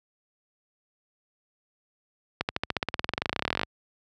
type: accelerating click train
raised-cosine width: 0.3 ms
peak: -9 dBFS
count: 30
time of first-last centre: 2.41-3.633 s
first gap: 79 ms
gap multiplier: 0.95
effects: high-pass 60 Hz 12 dB/octave